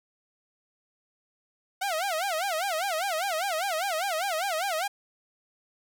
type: tone with vibrato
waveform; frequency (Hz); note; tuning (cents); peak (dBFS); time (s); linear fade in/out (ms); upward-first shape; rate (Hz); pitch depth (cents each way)
sawtooth; 710; F5; +28; -23; 1.81-4.88; 10; sine; 5; 230
effects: none